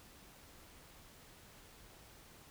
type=silence; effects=pink hiss -59 dBFS RMS until 2.5 s